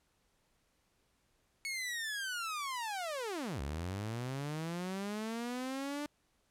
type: linear two-way sweep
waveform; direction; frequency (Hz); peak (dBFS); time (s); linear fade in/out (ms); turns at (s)
sawtooth; down then up; 2217 to 65.41 to 296.8; -33; 1.65-6.06; 0; 3.61
effects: pink hiss -75 dBFS RMS until 6.5 s + low-pass 12000 Hz 12 dB/octave